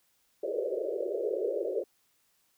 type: band-pass noise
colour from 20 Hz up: pink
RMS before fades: -32 dBFS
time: 0.43-1.84 s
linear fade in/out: 5 ms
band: 360 to 600 Hz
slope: 96 dB/octave
effects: white hiss -71 dBFS RMS until 2.57 s